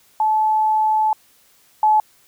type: tone pair in turn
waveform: sine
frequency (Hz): 866 / 858.5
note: A5 / A5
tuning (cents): -28 / -43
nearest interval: unison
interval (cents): 15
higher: first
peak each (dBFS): -14 / -11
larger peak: second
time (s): 0.2-1.13 / 1.83-2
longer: first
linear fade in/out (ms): 2
effects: white hiss -55 dBFS RMS until 2.27 s